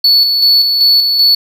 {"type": "tone with tremolo", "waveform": "triangle", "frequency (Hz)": 4435, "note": "C#8", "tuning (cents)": 0, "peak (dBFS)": -4, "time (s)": [0.04, 1.35], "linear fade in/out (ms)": 5, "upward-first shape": "square", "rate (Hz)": 2.6, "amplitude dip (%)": 40, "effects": []}